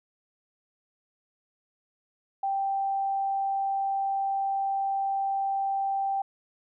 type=tone; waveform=sine; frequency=784 Hz; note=G5; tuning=in tune; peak=-25 dBFS; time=2.43-6.22 s; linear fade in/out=5 ms; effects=none